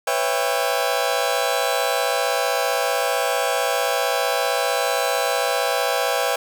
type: chord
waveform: sawtooth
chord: C# half-diminished seventh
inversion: third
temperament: just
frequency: 498.9 / 554.4 / 665.2 / 798.3 Hz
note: B4 / C#5 / E5 / G5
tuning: +17 / 0 / +16 / +31 cents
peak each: -21 dBFS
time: 0.07-6.36 s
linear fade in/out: 5 ms
effects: 7-bit